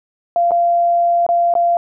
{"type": "tone with dropouts", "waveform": "sine", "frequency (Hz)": 690, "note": "F5", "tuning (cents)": -21, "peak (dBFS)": -11, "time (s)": [0.36, 1.77], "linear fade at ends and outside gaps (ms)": 1, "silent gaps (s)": [[0.509, 0.517], [1.265, 1.289], [1.539, 1.552]], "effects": []}